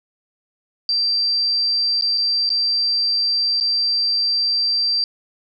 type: tone with dropouts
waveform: sine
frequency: 4699 Hz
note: D8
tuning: in tune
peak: -16 dBFS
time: 0.89-5.04 s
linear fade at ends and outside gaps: 1 ms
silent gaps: 2.011-2.022 / 2.176-2.18 / 2.492-2.502 / 3.601-3.609 s
effects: none